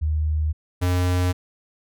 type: tone pair in turn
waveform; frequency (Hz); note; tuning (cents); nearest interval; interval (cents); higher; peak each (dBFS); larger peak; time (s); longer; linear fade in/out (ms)
sine / square; 77 / 90.04; D#2 / F#2; -17 / -47; minor third; 270; second; -19; neither; 0.01-0.53 / 0.81-1.33; neither; 20
effects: none